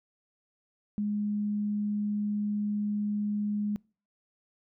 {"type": "tone", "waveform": "sine", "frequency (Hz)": 207.7, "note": "G#3", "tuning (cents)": 0, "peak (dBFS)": -27, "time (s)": [0.98, 3.76], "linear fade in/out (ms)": 0, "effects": ["noise-tail reverb RT60 0.4 s tail -26 dB re dry"]}